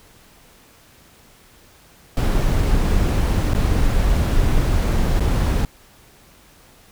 brown noise with dropouts, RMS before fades -17 dBFS, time 2.17-5.65 s, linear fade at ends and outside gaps 1 ms, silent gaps 3.535-3.548 / 5.197-5.205 s, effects pink hiss -50 dBFS RMS until 6.91 s

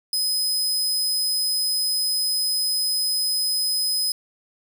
sawtooth tone, 5040 Hz, D#8, 21 cents sharp, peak -18 dBFS, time 0.13-4.12 s, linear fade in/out 2 ms, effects 8-bit

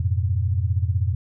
sine tone cluster, 87.9 / 103.4 / 120.1 Hz, F2 / G#2 / B2, +12 / -7 / -48 cents, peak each -21 / -24 / -27 dBFS, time 0-1.15 s, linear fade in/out 5 ms, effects none

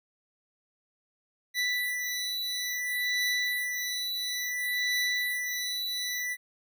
25% pulse beating tone pair, 1975.5 / 1976.08 Hz, B6 / B6, 0 / 0 cents, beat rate 0.58 Hz, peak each -28 dBFS, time 1.54-6.37 s, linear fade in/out 50 ms, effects none

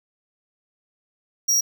square tone, 5680 Hz, F8, 28 cents sharp, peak -17 dBFS, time 1.48-1.61 s, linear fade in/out 10 ms, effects none

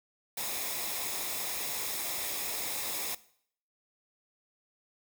white noise with comb filter, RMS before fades -35 dBFS, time 0.37-3.15 s, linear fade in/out 5 ms, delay 0.67 ms, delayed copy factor -0.5, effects noise-tail reverb RT60 0.6 s tail -18 dB re dry

